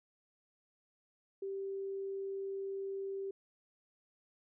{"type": "tone", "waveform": "sine", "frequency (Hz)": 390.6, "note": "G4", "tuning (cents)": -6, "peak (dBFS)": -37, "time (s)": [1.42, 3.31], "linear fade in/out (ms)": 5, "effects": []}